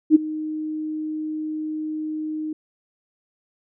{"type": "tone with ADSR envelope", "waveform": "sine", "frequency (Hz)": 309.7, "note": "D#4", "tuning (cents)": -8, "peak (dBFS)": -6, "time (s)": [0.1, 2.53], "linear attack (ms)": 52, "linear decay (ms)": 15, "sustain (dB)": -19, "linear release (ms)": 4, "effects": []}